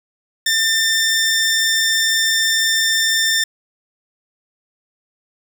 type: tone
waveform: 15% pulse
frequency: 1794 Hz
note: A6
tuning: 33 cents sharp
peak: -8 dBFS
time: 0.46-3.44 s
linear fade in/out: 5 ms
effects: none